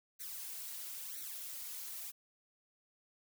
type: noise with flanger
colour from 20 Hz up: blue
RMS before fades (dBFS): -45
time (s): 0.19-2.12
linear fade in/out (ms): 20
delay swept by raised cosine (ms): 0.49 to 4.19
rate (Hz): 1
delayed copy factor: +0.95
effects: none